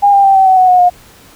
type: tone with pitch steps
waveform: sine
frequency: 810 / 795.6 / 781.5 / 767.6 / 754 / 740.6 / 727.5 / 714.6 Hz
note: G#5 / G5 / G5 / G5 / F#5 / F#5 / F#5 / F5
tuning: -43 / +25 / -6 / -37 / +32 / +1 / -29 / +40 cents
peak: -4 dBFS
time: 0.02-0.9 s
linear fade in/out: 20 ms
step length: 110 ms
effects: pink hiss -41 dBFS RMS until 1.35 s